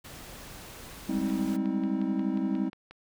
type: noise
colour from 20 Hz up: pink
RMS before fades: -45 dBFS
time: 0.04-1.57 s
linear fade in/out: 10 ms
type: chord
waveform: triangle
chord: Ab major seventh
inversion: third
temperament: equal with one note detuned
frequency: 196 / 207.7 / 261.6 / 318.8 Hz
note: G3 / Ab3 / C4 / Eb4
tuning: 0 / 0 / 0 / +42 cents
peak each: -29 / -32 / -29 / -30 dBFS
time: 1.08-2.7 s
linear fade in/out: 20 ms
type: click train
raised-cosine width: 0.3 ms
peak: -31 dBFS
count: 10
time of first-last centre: 1.3-2.91 s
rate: 5.59 Hz
effects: none